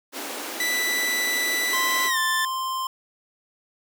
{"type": "high-pass noise", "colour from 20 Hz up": "pink", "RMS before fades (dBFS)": -33, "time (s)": [0.12, 2.11], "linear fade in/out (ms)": 50, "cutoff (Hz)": 250, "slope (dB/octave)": 48}
{"type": "tone with pitch glide", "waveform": "sawtooth", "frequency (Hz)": [1980, 1764], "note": ["B6", "A6"], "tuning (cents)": [4, 4], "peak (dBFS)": -19, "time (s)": [0.6, 2.45], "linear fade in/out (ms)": 2, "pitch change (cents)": -200, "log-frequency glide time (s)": [2.07, 2.18]}
{"type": "tone", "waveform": "square", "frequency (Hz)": 1046.5, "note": "C6", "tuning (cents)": 0, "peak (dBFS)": -26, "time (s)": [1.73, 2.87], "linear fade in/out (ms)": 2}
{"effects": []}